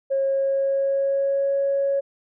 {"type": "tone with pitch glide", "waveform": "sine", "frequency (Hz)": [543, 554.1], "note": ["C#5", "C#5"], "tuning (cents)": [-36, -1], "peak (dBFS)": -18, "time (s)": [0.1, 2.01], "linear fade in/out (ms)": 20, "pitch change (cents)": 35, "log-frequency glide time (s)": [0.24, 1.54], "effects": ["tanh soft clip ceiling -14 dBFS"]}